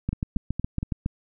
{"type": "two click trains", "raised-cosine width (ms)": 5, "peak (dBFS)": [-15, -13], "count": [4, 8], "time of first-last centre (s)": [[0.13, 0.829], [0.09, 1.061]], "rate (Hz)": [4.29, 7.21], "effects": []}